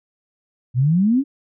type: exponential sweep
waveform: sine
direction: up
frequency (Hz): 117.5 to 290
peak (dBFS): -13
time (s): 0.74-1.24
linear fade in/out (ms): 50
effects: none